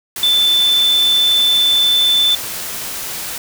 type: tone in noise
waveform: sine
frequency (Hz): 3524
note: A7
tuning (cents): +2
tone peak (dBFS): -10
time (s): 0.23-2.35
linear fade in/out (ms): 2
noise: white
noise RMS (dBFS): -25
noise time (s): 0.16-3.38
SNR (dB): +12
effects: none